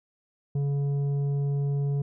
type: tone with tanh clipping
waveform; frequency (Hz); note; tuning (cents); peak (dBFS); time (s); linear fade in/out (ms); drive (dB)
sine; 141.4; C#3; +35; -25; 0.55-2.02; 5; 7
effects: none